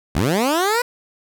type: linear sweep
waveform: 15% pulse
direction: up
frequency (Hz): 58.4 to 500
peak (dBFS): -10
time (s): 0.15-0.82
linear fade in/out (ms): 5
effects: none